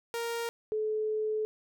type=tone pair in turn; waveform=sawtooth / sine; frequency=466.2 / 431.3 Hz; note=A#4 / A4; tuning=0 / -35 cents; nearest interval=minor second; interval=135 cents; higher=first; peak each=-28 dBFS; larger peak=neither; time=0.14-0.49 / 0.72-1.45 s; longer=second; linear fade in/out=0 ms; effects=none